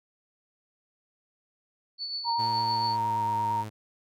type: tone with tremolo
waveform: sine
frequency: 4462 Hz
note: C#8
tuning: 11 cents sharp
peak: -29 dBFS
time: 1.98-2.97 s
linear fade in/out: 50 ms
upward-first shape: triangle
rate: 7.1 Hz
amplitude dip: 50%
type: tone with vibrato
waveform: sine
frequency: 932.3 Hz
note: A#5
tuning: in tune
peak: -25 dBFS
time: 2.24-3.65 s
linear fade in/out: 50 ms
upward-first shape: square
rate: 8.7 Hz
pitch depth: 13 cents each way
type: tone with pitch glide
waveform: sawtooth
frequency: 112.9 to 107.55 Hz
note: A2 to A2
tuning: +45 to -39 cents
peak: -32 dBFS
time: 2.38-3.7 s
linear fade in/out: 20 ms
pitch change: -84 cents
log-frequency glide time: 2.75-3.31 s
effects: none